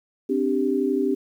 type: chord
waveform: sine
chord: C suspended second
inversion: none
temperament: equal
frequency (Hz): 261.6 / 293.7 / 392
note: C4 / D4 / G4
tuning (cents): 0 / 0 / 0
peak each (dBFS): -24 / -25 / -23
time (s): 0.29-1.15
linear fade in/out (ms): 10
effects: 9-bit